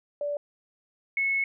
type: tone pair in turn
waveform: sine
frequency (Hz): 581 / 2194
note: D5 / C#7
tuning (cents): -19 / -18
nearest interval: octave + major seventh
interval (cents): 2301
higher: second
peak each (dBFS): -27 / -23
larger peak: second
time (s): 0.21-0.37 / 1.17-1.44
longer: second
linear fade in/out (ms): 2
effects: none